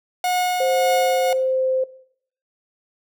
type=tone with tremolo; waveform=45% pulse; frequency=725 Hz; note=F#5; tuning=35 cents flat; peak=-17 dBFS; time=0.24-1.33 s; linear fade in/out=2 ms; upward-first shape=triangle; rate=1.8 Hz; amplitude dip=40%
type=tone with pitch glide; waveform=sine; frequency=525 to 520.2 Hz; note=C5 to C5; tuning=+6 to -10 cents; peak=-18 dBFS; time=0.6-1.84 s; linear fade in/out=5 ms; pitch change=-16 cents; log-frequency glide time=0.8-1.69 s
effects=noise-tail reverb RT60 0.6 s tail -17 dB re dry